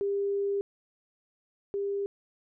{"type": "tone pair in turn", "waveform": "sine", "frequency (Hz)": [400, 400], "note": ["G4", "G4"], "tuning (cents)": [35, 35], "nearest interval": "unison", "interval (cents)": 0, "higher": "neither", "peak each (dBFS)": [-26, -28], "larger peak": "first", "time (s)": [[0.01, 0.61], [1.74, 2.06]], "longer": "first", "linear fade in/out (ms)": 0, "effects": []}